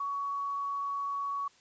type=tone; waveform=sine; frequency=1123 Hz; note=C#6; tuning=22 cents sharp; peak=-31 dBFS; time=0-1.48 s; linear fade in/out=5 ms; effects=white hiss -62 dBFS RMS until 1.6 s + resampled to 16000 Hz